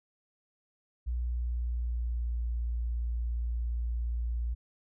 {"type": "tone with pitch glide", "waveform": "sine", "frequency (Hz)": [60.3, 58.62], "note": ["B1", "A#1"], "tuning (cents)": [-41, 10], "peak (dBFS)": -29, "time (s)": [1.06, 4.55], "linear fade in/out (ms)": 20, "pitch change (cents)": -49, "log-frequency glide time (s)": [1.17, 2.42], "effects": []}